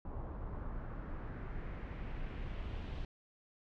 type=noise with low-pass filter sweep; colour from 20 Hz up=brown; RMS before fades=-42 dBFS; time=0.05-3.05 s; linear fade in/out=2 ms; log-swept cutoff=970 to 3500 Hz; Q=1.7; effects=none